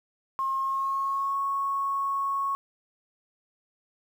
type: tone with pitch glide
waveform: sine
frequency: 1073 to 1102.5 Hz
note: C6 to C#6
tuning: +43 to -10 cents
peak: -25 dBFS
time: 0.39-2.55 s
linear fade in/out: 0 ms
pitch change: +47 cents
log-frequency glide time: 0.55-1.36 s
effects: 9-bit